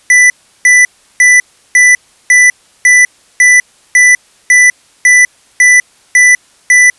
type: tone bursts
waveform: square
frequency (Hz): 1985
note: B6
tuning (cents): +8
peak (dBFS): -3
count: 13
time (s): 0.1-6.9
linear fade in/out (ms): 2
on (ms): 200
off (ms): 350
effects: white hiss -47 dBFS RMS until 6.98 s + resampled to 24000 Hz